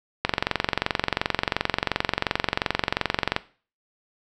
click train, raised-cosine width 0.3 ms, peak -4 dBFS, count 72, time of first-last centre 0.25-3.364 s, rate 22.8 Hz, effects noise-tail reverb RT60 0.4 s tail -17 dB re dry

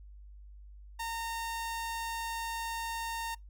sawtooth tone, 917 Hz, A#5, 29 cents flat, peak -31 dBFS, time 0.99-3.35 s, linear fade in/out 10 ms, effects noise-tail reverb RT60 0.2 s tail -26 dB re dry + added 50 Hz sine -48 dBFS peak until 3.49 s

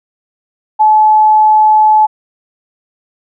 sine tone, 860 Hz, A5, 40 cents flat, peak -4 dBFS, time 0.79-2.07 s, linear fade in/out 20 ms, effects none

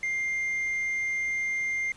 sine tone with tanh clipping, 2100 Hz, C7, 6 cents sharp, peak -27 dBFS, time 0.03-1.92 s, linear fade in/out 2 ms, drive 2 dB, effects pink hiss -53 dBFS RMS until 1.96 s + resampled to 22050 Hz

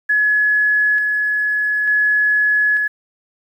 sine tone with tremolo, 1696 Hz, G#6, 36 cents sharp, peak -12 dBFS, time 0.09-2.88 s, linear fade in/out 10 ms, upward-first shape square, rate 0.56 Hz, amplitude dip 30%, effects 8-bit

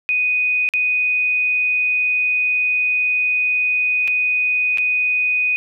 sine tone with dropouts, 2489 Hz, D#7, in tune, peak -15 dBFS, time 0.09-5.56 s, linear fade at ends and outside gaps 0 ms, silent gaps 0.689-0.737 / 4.076-4.08 / 4.774-4.783 s, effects none

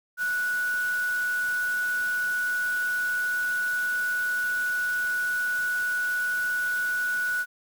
sine tone in noise, 1473 Hz, F#6, 8 cents flat, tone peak -24 dBFS, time 0.17-7.46 s, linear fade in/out 50 ms, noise white, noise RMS -41 dBFS, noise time 0.17-7.46 s, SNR +14 dB, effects none

